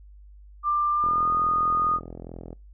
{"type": "tone with pitch glide", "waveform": "sine", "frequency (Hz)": [1188, 1231.3], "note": ["D6", "D#6"], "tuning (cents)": [20, -18], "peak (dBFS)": -20, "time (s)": [0.63, 2], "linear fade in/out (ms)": 50, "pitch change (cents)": 62, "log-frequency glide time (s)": [0.92, 1.31]}
{"type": "click train", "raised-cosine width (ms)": 2, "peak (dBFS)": -25, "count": 64, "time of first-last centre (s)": [1.04, 2.529], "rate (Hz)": 42.3}
{"effects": ["noise-tail reverb RT60 0.3 s tail -26 dB re dry", "added 50 Hz sine -45 dBFS peak until 2.73 s"]}